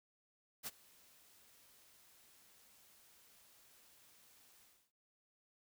white noise with ADSR envelope, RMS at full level -42 dBFS, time 0.63-4.92 s, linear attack 39 ms, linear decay 32 ms, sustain -24 dB, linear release 290 ms, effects none

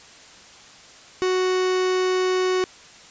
45% pulse tone, 370 Hz, F#4, in tune, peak -19 dBFS, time 1.22-2.64 s, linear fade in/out 0 ms, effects white hiss -46 dBFS RMS until 3.1 s + resampled to 16000 Hz

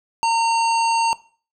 harmonic tone, 915 Hz, A#5, 32 cents flat, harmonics 1 / 3 / 5 / 7 / 9, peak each -16 / -26 / -30 / -33 / -35 dBFS, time 0.23-1.13 s, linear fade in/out 0 ms, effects noise-tail reverb RT60 0.4 s tail -18 dB re dry

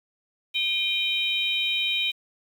sine tone cluster, 2409 / 3100 / 3802 Hz, D7 / G7 / A#7, +43 / -20 / +33 cents, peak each -27 dBFS, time 0.54-2.12 s, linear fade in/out 20 ms, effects 8-bit

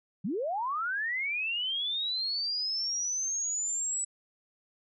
sine linear sweep, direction up, 155.56 to 7902 Hz, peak -29 dBFS, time 0.24-4.05 s, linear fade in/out 10 ms, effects none

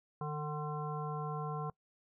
harmonic tone with a mistuned harmonic, 150 Hz, D3, 37 cents sharp, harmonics 1 / 3 / 5 / 7 / 9, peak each -38 / -43 / -44 / -43 / -50 dBFS, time 0.21-1.7 s, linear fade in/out 2 ms, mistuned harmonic 1, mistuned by +28 cents, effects noise-tail reverb RT60 0.1 s tail -23 dB re dry

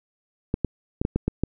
clicks, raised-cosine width 3 ms, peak -9 dBFS, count 7, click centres 0.541 / 0.647 / 1.015 / 1.051 / 1.16 / 1.28 / 1.436 s, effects none

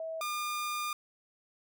sine / sawtooth tone pair in turn, 647 / 1208 Hz, E5 / D6, -32 / +48 cents, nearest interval major seventh, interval 1080 cents, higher second, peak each -35 / -29 dBFS, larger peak second, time 0-0.21 / 0.21-0.93 s, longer second, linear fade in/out 2 ms, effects none

